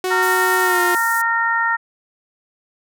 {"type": "tone with pitch glide", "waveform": "sawtooth", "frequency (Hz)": [370, 355.1], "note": ["F#4", "F4"], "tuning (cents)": [0, 29], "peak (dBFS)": -15, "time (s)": [0.04, 0.95], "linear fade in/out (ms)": 2, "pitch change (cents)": -71, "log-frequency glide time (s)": [0.62, 0.81]}
{"type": "harmonic tone", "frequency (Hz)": 460.2, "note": "A#4", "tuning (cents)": -22, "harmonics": [2, 3, 4], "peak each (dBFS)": [-21, -20, -19], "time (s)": [0.1, 1.77], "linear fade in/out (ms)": 20}
{"type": "band-pass noise", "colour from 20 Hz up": "white", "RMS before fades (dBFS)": -30, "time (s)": [0.22, 1.22], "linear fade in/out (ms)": 10, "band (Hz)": [6200, 15000], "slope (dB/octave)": 24}
{"effects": []}